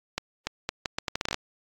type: accelerating click train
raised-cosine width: 0.2 ms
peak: -10 dBFS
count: 13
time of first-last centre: 0.18-1.343 s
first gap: 290 ms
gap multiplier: 0.76
effects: AAC 48 kbps